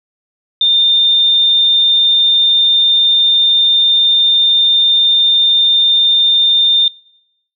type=tone; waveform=sine; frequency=3613 Hz; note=A7; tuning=45 cents sharp; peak=-8 dBFS; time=0.61-6.88 s; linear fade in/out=2 ms; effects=noise-tail reverb RT60 0.8 s tail -24 dB re dry

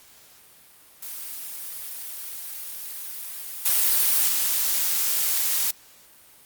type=noise with level steps; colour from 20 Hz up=blue; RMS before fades=-35 / -20 / -23 dBFS; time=1.02-5.71 s; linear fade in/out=5 ms; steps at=3.65 / 4.27 s; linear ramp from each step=10 ms; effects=white hiss -52 dBFS RMS until 6.45 s + Opus 48 kbps

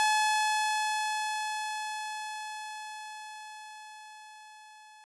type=tone with level ramp; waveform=sawtooth; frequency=857 Hz; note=A5; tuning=46 cents flat; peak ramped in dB=-19 to -48 dBFS; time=0-5.04 s; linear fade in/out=0 ms; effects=resampled to 24000 Hz

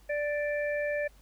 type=harmonic tone; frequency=587.3 Hz; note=D5; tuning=in tune; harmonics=1 / 3 / 4; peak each=-29 / -35 / -40 dBFS; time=0.09-1.08 s; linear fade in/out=10 ms; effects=added 50 Hz sine -55 dBFS peak until 1.21 s + pink hiss -63 dBFS RMS until 1.21 s

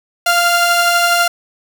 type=tone pair together; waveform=sawtooth; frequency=692.4 / 1396.9 Hz; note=F5 / F6; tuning=-15 / 0 cents; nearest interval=octave; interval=1215 cents; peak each=-10 dBFS; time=0.26-1.28 s; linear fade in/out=5 ms; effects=none

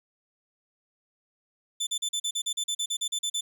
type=tone bursts; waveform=25% pulse; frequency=3520 Hz; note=A7; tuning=in tune; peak=-23 dBFS; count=15; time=1.8-3.41 s; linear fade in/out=10 ms; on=70 ms; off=40 ms; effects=none

